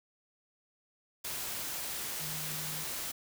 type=tone in noise; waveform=sine; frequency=154.6 Hz; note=D#3; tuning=11 cents flat; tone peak=-44 dBFS; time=2.2-2.84 s; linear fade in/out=10 ms; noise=white; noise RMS=-38 dBFS; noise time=1.24-3.12 s; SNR=-9 dB; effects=none